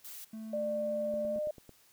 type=noise; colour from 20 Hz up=blue; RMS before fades=-46 dBFS; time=0.04-0.25 s; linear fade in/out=10 ms
type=tone; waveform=triangle; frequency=220 Hz; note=A3; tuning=in tune; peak=-38 dBFS; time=0.33-1.39 s; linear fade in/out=5 ms
type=tone with pitch glide; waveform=sine; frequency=596 to 605 Hz; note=D5 to D#5; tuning=+25 to -49 cents; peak=-31 dBFS; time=0.53-1.51 s; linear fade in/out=5 ms; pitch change=+26 cents; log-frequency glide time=1.24-1.36 s
type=click train; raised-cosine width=2 ms; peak=-37 dBFS; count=6; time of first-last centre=1.14-1.693 s; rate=9.04 Hz
effects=white hiss -64 dBFS RMS until 1.92 s